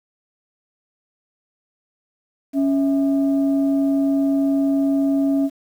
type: tone pair together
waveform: sine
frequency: 277.2 / 654.4 Hz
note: C#4 / E5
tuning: 0 / -13 cents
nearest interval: octave + minor third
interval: 1487 cents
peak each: -15 / -26 dBFS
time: 2.53-5.5 s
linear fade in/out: 50 ms
effects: tanh soft clip ceiling -9 dBFS + 8-bit